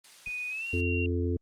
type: noise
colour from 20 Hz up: blue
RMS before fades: -43 dBFS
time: 0.04-0.81 s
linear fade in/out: 5 ms
type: tone with pitch glide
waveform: sine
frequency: 2482 to 2754 Hz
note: D#7 to F7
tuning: -5 to -25 cents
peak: -32 dBFS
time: 0.26-1.06 s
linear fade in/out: 2 ms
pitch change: +180 cents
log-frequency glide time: 0.49-0.67 s
type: noise with exponential decay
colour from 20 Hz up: brown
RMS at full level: -42 dBFS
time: 0.27-0.34 s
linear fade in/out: 2 ms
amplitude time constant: 15 ms
type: harmonic tone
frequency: 87.31 Hz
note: F2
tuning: in tune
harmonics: 1 / 3 / 4 / 5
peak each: -28 / -33 / -34 / -35 dBFS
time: 0.73-1.37 s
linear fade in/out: 5 ms
effects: low-pass 6000 Hz 12 dB/octave + Opus 32 kbps